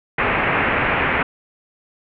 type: low-pass noise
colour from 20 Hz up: white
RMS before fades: -19 dBFS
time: 0.18-1.23 s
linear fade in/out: 5 ms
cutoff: 2500 Hz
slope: 48 dB/octave
effects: none